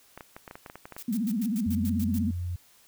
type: clicks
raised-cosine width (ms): 0.5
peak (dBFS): -26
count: 12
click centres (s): 0.176 / 0.208 / 0.365 / 0.478 / 0.511 / 0.555 / 0.662 / 0.699 / 0.756 / 0.855 / 0.923 / 0.965
type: noise bursts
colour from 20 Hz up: blue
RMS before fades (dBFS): -41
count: 9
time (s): 0.98-2.185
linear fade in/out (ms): 0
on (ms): 45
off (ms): 100
type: tone with vibrato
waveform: sine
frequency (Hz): 220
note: A3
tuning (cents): 0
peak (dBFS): -25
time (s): 1.08-2.31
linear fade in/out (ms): 5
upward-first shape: sine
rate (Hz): 16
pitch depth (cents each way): 200
type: tone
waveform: sine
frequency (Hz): 88.2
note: F2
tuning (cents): +18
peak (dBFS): -29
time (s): 1.66-2.56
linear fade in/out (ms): 5
effects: white hiss -59 dBFS RMS until 2.87 s